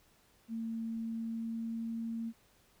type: tone with pitch glide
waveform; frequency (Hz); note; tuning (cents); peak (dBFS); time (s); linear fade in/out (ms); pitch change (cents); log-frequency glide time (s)
sine; 226.5 to 228.2; A#3 to A#3; -50 to -37; -35; 0.48-2.33; 50; +13; 0.94-1.95
effects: pink hiss -67 dBFS RMS until 2.8 s